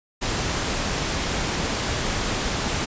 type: noise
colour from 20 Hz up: pink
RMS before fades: -25 dBFS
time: 0.21-2.86 s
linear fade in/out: 20 ms
effects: resampled to 16000 Hz